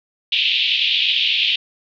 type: band-pass noise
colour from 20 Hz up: white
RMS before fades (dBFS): -18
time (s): 0.32-1.56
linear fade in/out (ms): 5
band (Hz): 2600 to 3600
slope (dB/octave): 48
effects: none